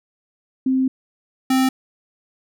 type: tone pair in turn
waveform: sine / square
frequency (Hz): 261.6 / 261.6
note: C4 / C4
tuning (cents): 0 / 0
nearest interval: unison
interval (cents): 0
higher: neither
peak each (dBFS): -15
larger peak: neither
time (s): 0.66-0.88 / 1.5-1.69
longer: first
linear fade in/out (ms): 5
effects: none

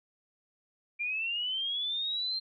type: linear sweep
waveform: sine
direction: up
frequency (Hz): 2368 to 4186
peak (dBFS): -30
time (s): 0.99-2.4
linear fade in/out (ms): 20
effects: none

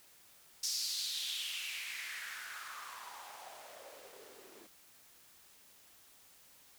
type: noise with band-pass filter sweep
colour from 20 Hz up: blue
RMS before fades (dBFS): -43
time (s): 0.63-4.67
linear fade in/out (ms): 5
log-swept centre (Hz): 5500 to 320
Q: 4
effects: white hiss -62 dBFS RMS until 6.78 s

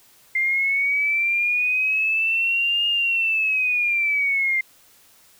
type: linear two-way sweep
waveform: sine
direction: up then down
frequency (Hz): 2093 to 2839 to 2093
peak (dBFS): -18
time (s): 0.35-4.61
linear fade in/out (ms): 5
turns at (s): 2.87
effects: white hiss -54 dBFS RMS until 5.39 s

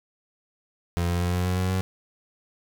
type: tone with pitch steps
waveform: 30% pulse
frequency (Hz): 86.3 / 87.5 / 88.73 / 89.96 / 91.22 / 92.49 / 93.79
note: F2 / F2 / F2 / F#2 / F#2 / F#2 / F#2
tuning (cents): -20 / +4 / +28 / -48 / -24 / 0 / +24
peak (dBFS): -20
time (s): 0.97-1.81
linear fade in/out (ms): 0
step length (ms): 120
effects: 10-bit

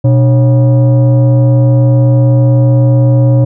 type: tone with frequency modulation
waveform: sine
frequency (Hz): 123.47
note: B2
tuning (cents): 0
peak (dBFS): -3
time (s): 0.04-3.45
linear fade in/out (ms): 10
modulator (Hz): 422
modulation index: 0.52
effects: tanh soft clip ceiling 0 dBFS

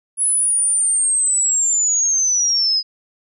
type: linear sweep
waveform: sine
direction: down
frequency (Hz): 10310 to 4978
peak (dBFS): -14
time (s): 0.17-2.83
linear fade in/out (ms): 50
effects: none

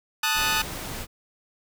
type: chord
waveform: 15% pulse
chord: D# diminished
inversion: second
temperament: equal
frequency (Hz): 880 / 1244.5 / 1480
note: A5 / D#6 / F#6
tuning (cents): 0 / 0 / 0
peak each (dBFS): -20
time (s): 0.23-0.62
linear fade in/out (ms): 5
type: noise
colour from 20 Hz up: pink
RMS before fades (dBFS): -34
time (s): 0.34-1.07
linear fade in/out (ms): 50
effects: none

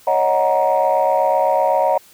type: chord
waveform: sine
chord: D# minor seventh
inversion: third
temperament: equal with one note detuned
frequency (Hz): 554.4 / 622.3 / 740 / 939.9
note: C#5 / D#5 / F#5 / A#5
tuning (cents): 0 / 0 / 0 / +14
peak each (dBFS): -18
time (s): 0.07-1.98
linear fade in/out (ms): 5
effects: tanh soft clip ceiling -6 dBFS + white hiss -48 dBFS RMS until 2.13 s

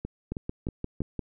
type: two click trains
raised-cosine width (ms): 3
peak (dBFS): -20 / -18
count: 4 / 6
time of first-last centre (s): 0.05-1.005 / 0.32-1.193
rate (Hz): 3.14 / 5.73
effects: none

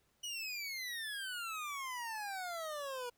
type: exponential sweep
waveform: 25% pulse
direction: down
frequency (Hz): 2965 to 477.9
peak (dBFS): -36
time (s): 0.23-3.1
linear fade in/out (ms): 10
effects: pink hiss -75 dBFS RMS until 3.17 s

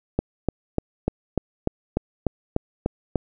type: click train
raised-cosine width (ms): 2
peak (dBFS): -7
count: 11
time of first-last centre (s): 0.19-3.157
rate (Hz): 3.37
effects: none

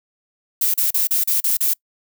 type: noise bursts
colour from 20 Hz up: violet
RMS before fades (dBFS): -18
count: 7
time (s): 0.61-1.736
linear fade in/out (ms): 5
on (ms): 130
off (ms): 36
effects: noise-tail reverb RT60 0.1 s tail -26 dB re dry

